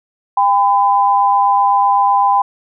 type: tone pair together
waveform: sine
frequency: 800 / 1007.9 Hz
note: G5 / B5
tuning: +35 / +35 cents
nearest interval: major third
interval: 400 cents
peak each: -12 dBFS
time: 0.37-2.42 s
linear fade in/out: 5 ms
effects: none